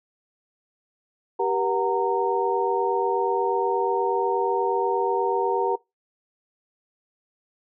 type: tone cluster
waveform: sine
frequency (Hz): 390.4 / 478.7 / 743 / 923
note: G4 / A#4 / F#5 / A#5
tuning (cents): -7 / +46 / +7 / -17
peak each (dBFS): -25 / -27 / -30 / -25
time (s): 1.39-5.76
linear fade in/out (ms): 10
effects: noise-tail reverb RT60 0.2 s tail -22 dB re dry